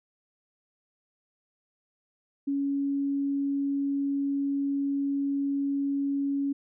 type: tone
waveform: sine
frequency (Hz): 279.3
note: C#4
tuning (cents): +13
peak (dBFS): -25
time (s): 2.47-6.53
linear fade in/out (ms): 10
effects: none